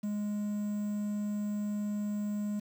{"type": "tone with quantisation", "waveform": "triangle", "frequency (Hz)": 207.7, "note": "G#3", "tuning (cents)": 0, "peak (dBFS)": -29, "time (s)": [0.03, 2.6], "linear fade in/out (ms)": 10, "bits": 9, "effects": []}